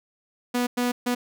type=tone bursts at uneven times; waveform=sawtooth; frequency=245.1 Hz; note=B3; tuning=13 cents flat; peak=-18 dBFS; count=3; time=0.54-0.67 / 0.77-0.92 / 1.06-1.15 s; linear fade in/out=10 ms; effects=none